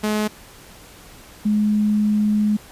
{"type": "tone pair in turn", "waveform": ["sawtooth", "sine"], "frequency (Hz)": [212.6, 210.5], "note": ["G#3", "G#3"], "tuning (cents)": [41, 24], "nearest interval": "unison", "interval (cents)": 17, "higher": "first", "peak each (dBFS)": -15, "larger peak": "neither", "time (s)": [[0.03, 0.28], [1.45, 2.57]], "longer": "second", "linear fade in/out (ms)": 10, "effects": ["pink hiss -44 dBFS RMS until 2.71 s", "resampled to 32000 Hz"]}